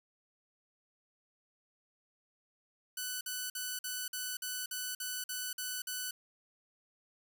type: tone bursts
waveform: 5% pulse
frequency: 1494 Hz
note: F#6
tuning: 16 cents sharp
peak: -25 dBFS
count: 11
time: 2.97-6.11 s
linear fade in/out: 5 ms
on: 240 ms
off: 50 ms
effects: none